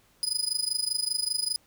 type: tone with amplitude modulation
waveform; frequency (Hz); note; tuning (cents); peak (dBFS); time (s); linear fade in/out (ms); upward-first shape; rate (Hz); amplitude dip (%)
30% pulse; 4978; D#8; 0; -20; 0.23-1.56; 0; sine; 25.1; 90
effects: pink hiss -63 dBFS RMS until 1.66 s